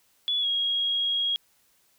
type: tone with pitch glide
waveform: sine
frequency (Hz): 3418 to 3288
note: G#7 to G#7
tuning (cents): +49 to -18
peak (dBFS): -23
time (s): 0.28-1.36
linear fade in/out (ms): 0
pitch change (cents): -67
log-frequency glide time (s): 0.4-0.47
effects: white hiss -65 dBFS RMS until 1.98 s